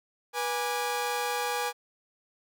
sawtooth tone cluster, 486.6 / 825 / 1175 Hz, B4 / G#5 / D6, -26 / -12 / +1 cents, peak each -29 / -27 / -33 dBFS, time 0.33-1.73 s, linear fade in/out 50 ms, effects none

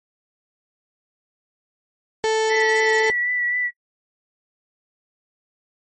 35% pulse tone, 440 Hz, A4, in tune, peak -15 dBFS, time 2.24-3.1 s, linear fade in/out 0 ms
sine tone with vibrato, 1962 Hz, B6, 12 cents flat, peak -20 dBFS, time 2.49-3.71 s, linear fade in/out 50 ms, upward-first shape triangle, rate 3.9 Hz, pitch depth 28 cents each way
effects noise-tail reverb RT60 0.1 s tail -18 dB re dry + MP3 32 kbps

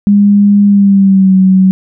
sine tone with pitch glide, 203.2 to 188.5 Hz, G#3 to F#3, -38 to +32 cents, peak -3 dBFS, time 0.07-1.71 s, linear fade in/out 0 ms, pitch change -130 cents, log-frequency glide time 0.66-1.35 s, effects none

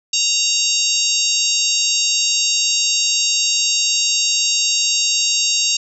harmonic tone with a mistuned harmonic, 928 Hz, A#5, 8 cents flat, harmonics 3 / 4 / 5 / 6 / 7 / 8, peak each -22 / -22 / -22 / -22 / -22 / -22 dBFS, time 0.13-5.77 s, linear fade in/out 5 ms, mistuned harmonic 4, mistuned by +27 cents, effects none

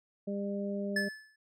harmonic tone, 200.7 Hz, G3, 41 cents sharp, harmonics 1 / 2 / 3, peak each -34 / -39 / -39 dBFS, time 0.27-1.09 s, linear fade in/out 10 ms
square tone with exponential decay, 1735 Hz, A6, 25 cents flat, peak -27 dBFS, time 0.96-1.36 s, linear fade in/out 5 ms, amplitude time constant 85 ms
effects low-pass 8000 Hz 12 dB/octave

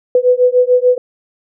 sine beating tone pair, 494.9 / 501.7 Hz, B4 / B4, +4 / +27 cents, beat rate 6.8 Hz, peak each -11 dBFS, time 0.15-0.98 s, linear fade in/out 2 ms, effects none

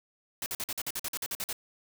white noise bursts, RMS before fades -34 dBFS, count 13, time 0.42-1.529 s, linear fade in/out 2 ms, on 41 ms, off 48 ms, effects none

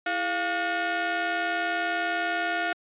sawtooth ring-modulated tone, 370 Hz, F#4, in tune, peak -18 dBFS, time 0.06-2.73 s, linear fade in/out 5 ms, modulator 1070 Hz, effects high-pass 200 Hz 12 dB/octave + resampled to 8000 Hz

